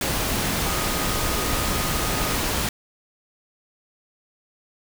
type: tone in noise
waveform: sine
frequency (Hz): 1244.5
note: D#6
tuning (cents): 0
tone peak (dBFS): -33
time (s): 0.66-2.35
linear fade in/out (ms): 2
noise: pink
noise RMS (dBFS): -24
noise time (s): 0.01-2.69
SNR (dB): -12
effects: none